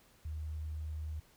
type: tone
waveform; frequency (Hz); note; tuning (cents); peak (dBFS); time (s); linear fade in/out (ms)
sine; 77.3; D#2; -11; -37; 0.25-1.2; 5
effects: pink hiss -65 dBFS RMS until 1.36 s